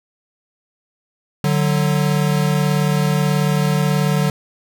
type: tone pair together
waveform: square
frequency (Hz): 147.8 / 186.22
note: D3 / F#3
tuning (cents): +11 / +11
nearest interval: major third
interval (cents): 400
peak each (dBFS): -17 / -20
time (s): 1.44-4.3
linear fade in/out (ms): 2
effects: none